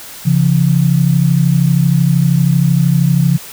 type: tone pair together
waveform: sine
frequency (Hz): 137.13 / 170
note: C#3 / F3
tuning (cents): -18 / -46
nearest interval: major third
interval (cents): 372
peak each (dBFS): -11 / -11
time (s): 0.25-3.38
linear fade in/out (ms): 20
effects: white hiss -32 dBFS RMS until 3.52 s